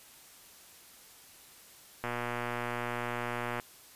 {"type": "click train", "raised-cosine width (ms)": 0.5, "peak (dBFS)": -19, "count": 188, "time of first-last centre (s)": [2.04, 3.598], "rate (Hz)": 120, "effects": ["white hiss -55 dBFS RMS until 3.95 s", "resampled to 32000 Hz"]}